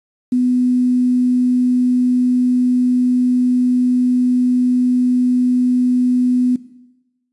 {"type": "tone with quantisation", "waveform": "sine", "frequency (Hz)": 249.4, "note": "B3", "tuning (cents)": 17, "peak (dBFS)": -12, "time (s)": [0.32, 6.56], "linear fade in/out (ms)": 5, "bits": 7, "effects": ["noise-tail reverb RT60 1.0 s tail -17 dB re dry", "resampled to 24000 Hz"]}